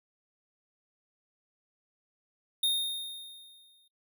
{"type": "tone with exponential decay", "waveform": "square", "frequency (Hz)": 3685, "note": "A#7", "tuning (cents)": -21, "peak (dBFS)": -24, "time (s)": [2.63, 3.88], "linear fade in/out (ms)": 5, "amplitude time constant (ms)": 270, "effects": ["noise-tail reverb RT60 0.1 s tail -19 dB re dry"]}